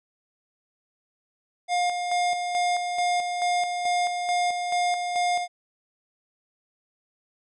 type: tone with tremolo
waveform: square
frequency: 710 Hz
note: F5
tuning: 28 cents sharp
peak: -22 dBFS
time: 1.68-5.48 s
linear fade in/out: 50 ms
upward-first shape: square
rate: 2.3 Hz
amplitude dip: 45%
effects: resampled to 22050 Hz